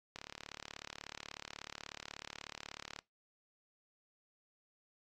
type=click train; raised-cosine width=0.2 ms; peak=-27 dBFS; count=104; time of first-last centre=0.16-2.99 s; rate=36.4 Hz; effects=noise-tail reverb RT60 0.2 s tail -23 dB re dry + AAC 48 kbps